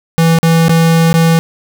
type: tone with dropouts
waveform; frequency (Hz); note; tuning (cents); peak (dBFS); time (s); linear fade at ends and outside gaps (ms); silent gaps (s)
square; 164.7; E3; -1; -7; 0.18-1.39; 0; 0.387-0.43 / 0.683-0.694 / 1.13-1.14
effects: none